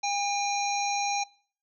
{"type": "harmonic tone", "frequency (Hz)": 807, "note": "G#5", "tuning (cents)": -50, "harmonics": [1, 3, 5, 7, 8], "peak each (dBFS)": [-28, -33, -35, -36, -37], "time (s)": [0.03, 1.24], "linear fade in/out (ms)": 10, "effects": ["noise-tail reverb RT60 0.5 s tail -24 dB re dry"]}